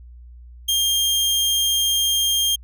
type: tone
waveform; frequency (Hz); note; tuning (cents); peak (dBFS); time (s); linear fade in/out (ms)
sawtooth; 3207; G7; +39; -14; 0.68-2.56; 10
effects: added 60 Hz sine -39 dBFS peak until 2.63 s